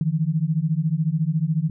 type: beating tone pair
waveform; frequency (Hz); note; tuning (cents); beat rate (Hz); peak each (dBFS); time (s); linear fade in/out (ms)
sine; 151.7 / 165.7; D#3 / E3; -44 / +9; 14; -22; 0.01-1.7; 2
effects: none